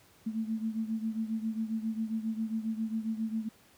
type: beating tone pair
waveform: sine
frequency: 220 / 227.4 Hz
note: A3 / A#3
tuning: 0 / -43 cents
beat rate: 7.4 Hz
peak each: -32 / -36 dBFS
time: 0.26-3.49 s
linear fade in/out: 10 ms
effects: pink hiss -61 dBFS RMS until 3.77 s + high-pass 80 Hz 12 dB/octave